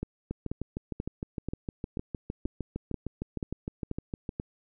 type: two click trains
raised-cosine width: 3 ms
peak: -19 / -20 dBFS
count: 10 / 27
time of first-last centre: 0.03-4.399 / 0.31-4.292 s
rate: 2.06 / 6.53 Hz
effects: none